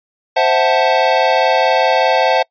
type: chord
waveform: square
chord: F# half-diminished seventh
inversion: second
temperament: equal with one note detuned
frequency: 523.3 / 655.1 / 740 / 880 Hz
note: C5 / E5 / F#5 / A5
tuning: 0 / -11 / 0 / 0 cents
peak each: -17 dBFS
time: 0.36-2.43 s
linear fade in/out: 10 ms
effects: noise-tail reverb RT60 0.1 s tail -26 dB re dry + resampled to 11025 Hz